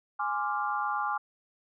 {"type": "chord", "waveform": "sine", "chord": "D half-diminished seventh", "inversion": "second", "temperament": "equal", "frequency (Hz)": [830.6, 1046.5, 1174.7, 1396.9], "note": ["Ab5", "C6", "D6", "F6"], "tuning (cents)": [0, 0, 0, 0], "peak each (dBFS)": [-32, -36, -32, -35], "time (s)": [0.19, 1.18], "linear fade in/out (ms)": 10, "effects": []}